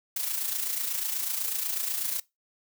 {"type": "noise with amplitude modulation", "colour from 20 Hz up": "blue", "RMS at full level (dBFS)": -28, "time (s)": [0.16, 2.2], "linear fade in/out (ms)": 5, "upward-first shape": "sine", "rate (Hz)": 28.1, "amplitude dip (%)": 55, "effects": ["noise-tail reverb RT60 0.2 s tail -21 dB re dry"]}